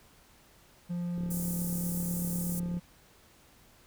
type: tone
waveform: triangle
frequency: 174.61 Hz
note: F3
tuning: in tune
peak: -29 dBFS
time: 0.89-2.8 s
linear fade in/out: 20 ms
type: click train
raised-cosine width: 3 ms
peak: -30 dBFS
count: 59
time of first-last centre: 1.18-2.769 s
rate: 36.5 Hz
type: high-pass noise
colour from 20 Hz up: pink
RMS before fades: -39 dBFS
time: 1.3-2.6 s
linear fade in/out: 10 ms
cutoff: 8000 Hz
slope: 24 dB/octave
effects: pink hiss -60 dBFS RMS until 3.86 s